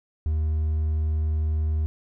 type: tone with hard clipping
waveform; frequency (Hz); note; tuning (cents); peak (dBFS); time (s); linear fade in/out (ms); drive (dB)
triangle; 77.78; D#2; 0; -22; 0.26-1.86; 0; 5
effects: none